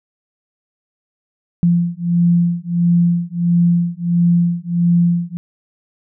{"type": "beating tone pair", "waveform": "sine", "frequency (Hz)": [171.8, 173.3], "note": ["F3", "F3"], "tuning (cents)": [-28, -13], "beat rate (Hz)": 1.5, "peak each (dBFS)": -15, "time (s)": [1.63, 5.37], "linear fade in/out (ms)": 0, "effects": []}